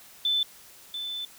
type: tone pair in turn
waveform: sine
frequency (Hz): 3520 / 3520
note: A7 / A7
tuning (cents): 0 / 0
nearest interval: unison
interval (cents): 0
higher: neither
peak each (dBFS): -22 / -31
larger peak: first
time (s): 0.25-0.43 / 0.94-1.25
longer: second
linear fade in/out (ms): 2
effects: white hiss -51 dBFS RMS until 1.38 s